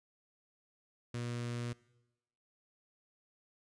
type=tone with notch filter; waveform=sawtooth; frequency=119.9 Hz; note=A#2; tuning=49 cents sharp; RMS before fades=-39 dBFS; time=1.14-1.73 s; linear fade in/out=5 ms; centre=800 Hz; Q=1.8; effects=noise-tail reverb RT60 1.0 s tail -22 dB re dry + resampled to 22050 Hz